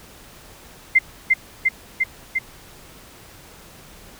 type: tone with echo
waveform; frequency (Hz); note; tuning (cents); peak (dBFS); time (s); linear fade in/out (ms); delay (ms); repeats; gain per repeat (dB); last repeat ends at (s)
sine; 2087; C7; -5; -9; 0.95-0.99; 10; 350; 4; -2; 2.39
effects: pink hiss -45 dBFS RMS until 4.19 s